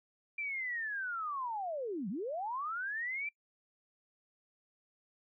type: linear two-way sweep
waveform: sine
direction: down then up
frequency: 2370 to 169.5 to 2370 Hz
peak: -35 dBFS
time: 0.38-3.29 s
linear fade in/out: 5 ms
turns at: 2.09 s
effects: noise-tail reverb RT60 0.1 s tail -25 dB re dry